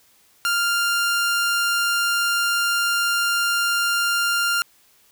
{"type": "tone", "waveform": "sawtooth", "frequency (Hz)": 1396.9, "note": "F6", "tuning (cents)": 0, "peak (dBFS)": -15, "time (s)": [0.45, 4.62], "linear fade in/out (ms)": 0, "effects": ["white hiss -57 dBFS RMS until 5.11 s"]}